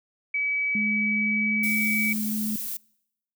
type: tone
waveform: sine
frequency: 2284 Hz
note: D7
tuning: 49 cents flat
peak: -23 dBFS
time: 0.34-2.13 s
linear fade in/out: 5 ms
type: tone with pitch glide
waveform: sine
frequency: 211.2 to 214.1 Hz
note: G#3 to A3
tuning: +29 to -47 cents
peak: -26 dBFS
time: 0.75-2.56 s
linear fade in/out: 2 ms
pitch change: +24 cents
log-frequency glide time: 1.12-1.65 s
type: noise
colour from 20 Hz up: violet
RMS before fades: -32 dBFS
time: 1.63-2.77 s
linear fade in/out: 5 ms
effects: noise-tail reverb RT60 0.8 s tail -25 dB re dry